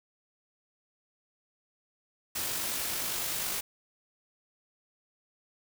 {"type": "noise with amplitude modulation", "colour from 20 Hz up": "white", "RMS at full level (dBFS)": -32, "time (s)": [2.35, 3.61], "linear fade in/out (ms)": 10, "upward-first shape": "sine", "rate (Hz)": 49.6, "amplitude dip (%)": 25, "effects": []}